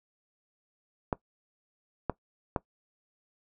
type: clicks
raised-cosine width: 1 ms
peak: -13 dBFS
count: 3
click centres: 1.128 / 2.097 / 2.562 s
effects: noise-tail reverb RT60 0.1 s tail -20 dB re dry